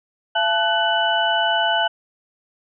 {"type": "tone cluster", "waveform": "sine", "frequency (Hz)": [679, 870, 1498, 2976], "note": ["F5", "A5", "F#6", "F#7"], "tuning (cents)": [-49, -20, 21, 9], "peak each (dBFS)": -22, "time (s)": [0.35, 1.88], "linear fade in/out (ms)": 10, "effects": []}